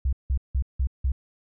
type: tone bursts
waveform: sine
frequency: 65.41 Hz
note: C2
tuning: in tune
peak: -20 dBFS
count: 5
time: 0.05-1.12 s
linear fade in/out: 5 ms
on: 78 ms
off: 170 ms
effects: none